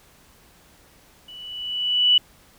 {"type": "tone with level ramp", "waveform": "sine", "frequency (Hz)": 2960, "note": "F#7", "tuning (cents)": 0, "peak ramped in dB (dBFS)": [-39, -11], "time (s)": [1.28, 2.18], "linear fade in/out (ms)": 5, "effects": ["pink hiss -54 dBFS RMS until 2.58 s"]}